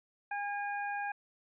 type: tone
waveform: 25% pulse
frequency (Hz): 814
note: G#5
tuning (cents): -35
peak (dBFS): -30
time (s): 0.31-1.12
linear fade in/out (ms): 5
effects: resampled to 8000 Hz